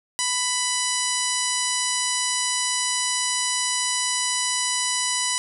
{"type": "harmonic tone with a mistuned harmonic", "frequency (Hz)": 994, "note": "B5", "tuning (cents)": 11, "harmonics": [1, 2, 3, 4, 5, 6, 7, 8, 9, 10], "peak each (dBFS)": [-31, -31, -31, -31, -31, -31, -31, -31, -31, -31], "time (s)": [0.19, 5.38], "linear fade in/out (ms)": 0, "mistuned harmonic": 6, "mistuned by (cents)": -40, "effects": []}